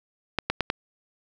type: clicks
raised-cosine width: 0.3 ms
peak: -7 dBFS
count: 4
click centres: 0.387 / 0.5 / 0.607 / 0.701 s
effects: none